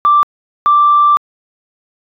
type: tone pair in turn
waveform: sine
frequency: 1174.7 / 1174.7 Hz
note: D6 / D6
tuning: 0 / 0 cents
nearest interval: unison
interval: 0 cents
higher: neither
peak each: -5 dBFS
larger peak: neither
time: 0.05-0.23 / 0.66-1.17 s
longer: second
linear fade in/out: 0 ms
effects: tanh soft clip ceiling -1 dBFS